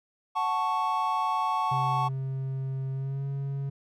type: chord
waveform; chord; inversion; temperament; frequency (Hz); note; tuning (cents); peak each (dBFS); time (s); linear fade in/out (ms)
triangle; F# minor; none; equal; 740 / 880 / 1108.7; F#5 / A5 / C#6; 0 / 0 / 0; -30 / -27 / -26; 0.35-2.09; 20
type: tone with pitch glide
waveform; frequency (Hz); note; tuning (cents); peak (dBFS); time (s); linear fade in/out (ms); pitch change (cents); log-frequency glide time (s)
triangle; 133.6 to 138.31; C3 to C#3; +36 to -4; -27; 1.71-3.7; 10; +60; 2.92-3.25
effects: none